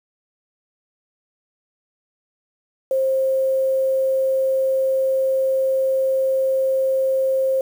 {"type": "tone with quantisation", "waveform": "sine", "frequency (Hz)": 530, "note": "C5", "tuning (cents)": 22, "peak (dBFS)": -16, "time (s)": [2.91, 7.61], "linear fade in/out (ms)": 2, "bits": 7, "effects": []}